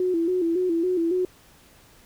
sine tone with vibrato, 349.2 Hz, F4, in tune, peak -20 dBFS, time 0-1.25 s, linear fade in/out 2 ms, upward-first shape square, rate 3.6 Hz, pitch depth 81 cents each way, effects pink hiss -54 dBFS RMS until 2.05 s

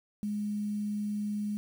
sine tone with quantisation, 208.1 Hz, G#3, 4 cents sharp, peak -30 dBFS, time 0.23-1.57 s, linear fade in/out 0 ms, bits 9, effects none

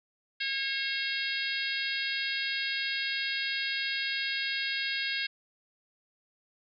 harmonic tone, 543 Hz, C#5, 36 cents flat, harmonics 3 / 4 / 5 / 6 / 7 / 8 / 9, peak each -35 / -36 / -37 / -38 / -38 / -39 / -40 dBFS, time 0.4-5.27 s, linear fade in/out 10 ms, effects none

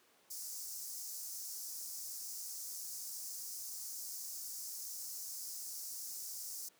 pink high-pass noise, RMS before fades -45 dBFS, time 0.3-6.69 s, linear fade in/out 10 ms, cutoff 5100 Hz, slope 48 dB/octave, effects pink hiss -68 dBFS RMS until 6.79 s + high-pass 300 Hz 12 dB/octave

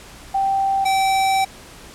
sine / square tone pair in turn, 781 / 772.5 Hz, G5 / G5, -7 / -26 cents, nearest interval unison, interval 19 cents, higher first, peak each -16 dBFS, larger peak neither, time 0.34-0.85 / 0.85-1.45 s, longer second, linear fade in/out 10 ms, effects pink hiss -41 dBFS RMS until 1.94 s + low-pass 11000 Hz 12 dB/octave

